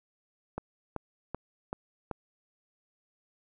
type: click train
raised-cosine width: 1 ms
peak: -20 dBFS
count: 5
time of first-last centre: 0.58-2.113 s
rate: 2.61 Hz
effects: none